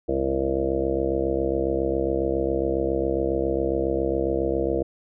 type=harmonic tone with a mistuned harmonic; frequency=67.3 Hz; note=C2; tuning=49 cents sharp; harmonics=1 / 2 / 3 / 4 / 5 / 6 / 7 / 8 / 9 / 10; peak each=-31 / -36 / -36 / -37 / -26 / -37 / -26 / -31 / -31 / -35 dBFS; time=0.08-4.83 s; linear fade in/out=10 ms; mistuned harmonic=4; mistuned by=-41 cents; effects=none